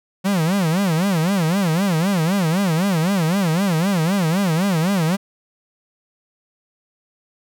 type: tone with vibrato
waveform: 45% pulse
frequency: 178.2 Hz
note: F3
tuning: 35 cents sharp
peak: -16 dBFS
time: 0.24-5.17 s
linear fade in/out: 20 ms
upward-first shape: sine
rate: 3.9 Hz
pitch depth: 230 cents each way
effects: none